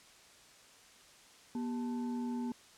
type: tone with frequency modulation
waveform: sine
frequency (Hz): 241.7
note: B3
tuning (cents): -37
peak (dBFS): -34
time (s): 1.55-2.52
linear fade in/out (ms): 2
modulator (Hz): 638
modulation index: 0.44
effects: white hiss -59 dBFS RMS until 2.77 s + low-pass 8000 Hz 12 dB/octave